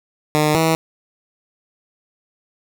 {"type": "tone pair in turn", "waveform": "10% pulse", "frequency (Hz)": [151.8, 161.52], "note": ["D#3", "E3"], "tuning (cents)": [-42, -35], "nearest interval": "minor second", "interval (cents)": 107, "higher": "second", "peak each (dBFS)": -6, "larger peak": "neither", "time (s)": [[0.35, 0.55], [0.55, 0.75]], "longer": "neither", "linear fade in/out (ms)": 0, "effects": []}